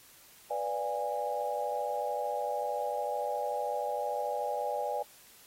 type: chord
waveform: sine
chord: B diminished seventh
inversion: none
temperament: equal with one note detuned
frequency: 493.9 / 587.3 / 698.5 / 820.6 Hz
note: B4 / D5 / F5 / Ab5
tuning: 0 / 0 / 0 / -21 cents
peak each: -37 / -35 / -40 / -34 dBFS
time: 0.5-5.03 s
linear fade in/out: 10 ms
effects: white hiss -57 dBFS RMS until 5.46 s + AAC 48 kbps